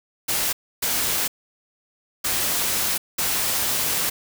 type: noise bursts at uneven times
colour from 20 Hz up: white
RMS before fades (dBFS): -23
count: 4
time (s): 0.28-0.53 / 0.82-1.28 / 2.24-2.98 / 3.18-4.1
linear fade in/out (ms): 10
effects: none